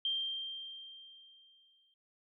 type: tone with exponential decay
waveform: sine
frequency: 3169 Hz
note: G7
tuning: 18 cents sharp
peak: -30 dBFS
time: 0.05-1.94 s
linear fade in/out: 2 ms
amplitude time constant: 410 ms
effects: none